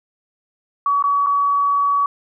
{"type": "tone with dropouts", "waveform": "sine", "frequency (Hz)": 1134, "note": "C#6", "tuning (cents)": 39, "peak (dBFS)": -14, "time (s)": [0.86, 2.06], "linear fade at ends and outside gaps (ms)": 2, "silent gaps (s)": [[1.025, 1.039], [1.263, 1.268]], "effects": []}